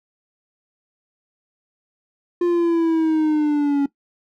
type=linear sweep; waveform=triangle; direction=down; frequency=351.8 to 278.8 Hz; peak=-13 dBFS; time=2.41-3.86 s; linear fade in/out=5 ms; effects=noise-tail reverb RT60 0.1 s tail -18 dB re dry